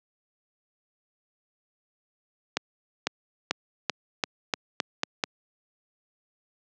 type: accelerating click train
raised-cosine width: 0.2 ms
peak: -6 dBFS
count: 9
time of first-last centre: 2.57-5.238 s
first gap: 500 ms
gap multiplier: 0.88
effects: high-pass 200 Hz 12 dB/octave + low-pass 7000 Hz 12 dB/octave